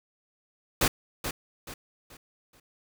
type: noise with echo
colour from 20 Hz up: pink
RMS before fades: -23 dBFS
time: 0.81-0.88 s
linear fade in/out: 5 ms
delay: 430 ms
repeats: 4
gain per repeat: -9 dB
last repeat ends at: 2.6 s
effects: none